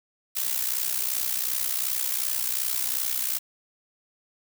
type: noise with amplitude modulation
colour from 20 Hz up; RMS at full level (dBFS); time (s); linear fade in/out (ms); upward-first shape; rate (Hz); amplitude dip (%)
blue; -24; 0.35-3.39; 20; sine; 62.7; 75
effects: none